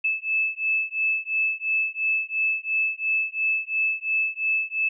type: beating tone pair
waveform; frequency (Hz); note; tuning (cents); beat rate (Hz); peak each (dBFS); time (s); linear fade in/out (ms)
sine; 2615 / 2617.9; E7 / E7; -15 / -13; 2.9; -25; 0.04-4.89; 10
effects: none